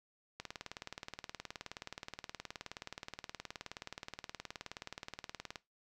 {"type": "click train", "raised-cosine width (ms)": 0.2, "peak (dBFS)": -25, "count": 99, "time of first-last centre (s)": [0.4, 5.558], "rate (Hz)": 19, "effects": ["noise-tail reverb RT60 0.2 s tail -18 dB re dry"]}